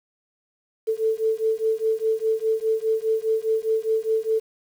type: beating tone pair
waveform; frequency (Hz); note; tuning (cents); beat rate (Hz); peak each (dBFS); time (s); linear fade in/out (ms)
sine; 440 / 444.9; A4 / A4; 0 / +19; 4.9; -23; 0.87-4.4; 20
effects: 8-bit